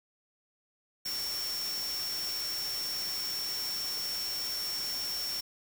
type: tone in noise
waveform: sine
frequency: 5460 Hz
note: F8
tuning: 40 cents flat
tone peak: -33 dBFS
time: 1.05-5.41 s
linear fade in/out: 10 ms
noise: white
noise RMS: -40 dBFS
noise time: 1.05-5.41 s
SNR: +4 dB
effects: none